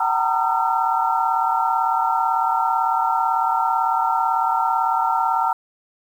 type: tone cluster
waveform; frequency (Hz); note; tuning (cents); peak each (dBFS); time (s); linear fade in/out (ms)
sine; 760 / 906 / 944 / 1232 / 1353; F#5 / A#5 / A#5 / D#6 / E6; +46 / -50 / +22 / -17 / +45; -23 / -21 / -25 / -29 / -23; 0-5.53; 5
effects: 8-bit